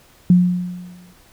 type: tone with exponential decay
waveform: sine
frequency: 178.9 Hz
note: F3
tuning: 42 cents sharp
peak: -6 dBFS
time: 0.3-1.13 s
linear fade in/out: 2 ms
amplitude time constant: 180 ms
effects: pink hiss -51 dBFS RMS until 1.32 s